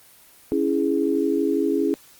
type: chord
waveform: sine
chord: C# minor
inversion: none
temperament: equal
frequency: 277.2 / 329.6 / 415.3 Hz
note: C#4 / E4 / G#4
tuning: 0 / 0 / 0 cents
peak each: -23 dBFS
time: 0.52-1.94 s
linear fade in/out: 0 ms
effects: white hiss -51 dBFS RMS until 2.19 s + Opus 24 kbps